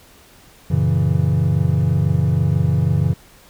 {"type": "chord", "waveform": "triangle", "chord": "F# dominant seventh", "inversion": "none", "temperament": "equal", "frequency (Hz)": [92.5, 116.54, 138.59, 164.81], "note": ["F#2", "A#2", "C#3", "E3"], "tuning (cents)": [0, 0, 0, 0], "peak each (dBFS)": [-18, -20, -16, -18], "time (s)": [0.7, 3.14], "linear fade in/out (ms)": 10, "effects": ["pink hiss -48 dBFS RMS until 3.49 s"]}